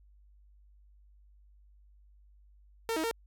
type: tone with pitch steps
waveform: sawtooth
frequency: 454.6 / 317.8 / 458 Hz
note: A#4 / D#4 / A#4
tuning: -43 / +37 / -31 cents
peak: -26 dBFS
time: 2.89-3.112 s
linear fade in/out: 0 ms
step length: 74 ms
effects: added 50 Hz sine -57 dBFS peak until 3.26 s